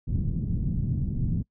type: low-pass noise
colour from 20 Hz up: white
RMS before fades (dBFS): -27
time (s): 0.07-1.43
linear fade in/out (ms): 10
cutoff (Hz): 180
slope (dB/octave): 24
effects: noise-tail reverb RT60 0.1 s tail -24 dB re dry